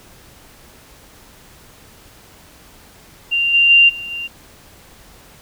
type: tone with level steps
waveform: sine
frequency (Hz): 2781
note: F7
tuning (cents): -8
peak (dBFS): -14 / -9 / -6 / -26 / -23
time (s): 3.31-4.28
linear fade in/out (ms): 20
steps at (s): 3.53 / 3.69 / 3.88 / 4.1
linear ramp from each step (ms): 20
effects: pink hiss -45 dBFS RMS until 5.41 s